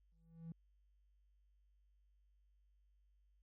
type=tone with exponential growth; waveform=triangle; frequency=164.81 Hz; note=E3; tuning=in tune; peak=-40 dBFS; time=0.12-0.52 s; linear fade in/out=2 ms; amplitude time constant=86 ms; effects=tanh soft clip ceiling -42 dBFS + added 50 Hz sine -70 dBFS peak until 3.42 s